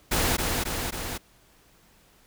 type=noise with echo; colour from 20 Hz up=pink; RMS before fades=-24 dBFS; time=0.11-0.37 s; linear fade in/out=10 ms; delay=270 ms; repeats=3; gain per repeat=-3 dB; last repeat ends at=1.18 s; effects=pink hiss -59 dBFS RMS until 2.26 s